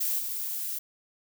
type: noise with level steps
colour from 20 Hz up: violet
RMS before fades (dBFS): -28 / -33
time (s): 0-0.79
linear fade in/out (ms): 10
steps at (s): 0.18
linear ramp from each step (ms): 20
effects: none